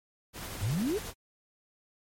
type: noise with tremolo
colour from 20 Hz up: pink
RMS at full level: -39 dBFS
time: 0.33-1.14 s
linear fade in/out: 50 ms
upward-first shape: triangle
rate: 11 Hz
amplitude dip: 30%
type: exponential sweep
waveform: sine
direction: up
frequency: 87.31 to 466.2 Hz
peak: -27 dBFS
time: 0.61-0.99 s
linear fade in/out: 20 ms
effects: MP3 64 kbps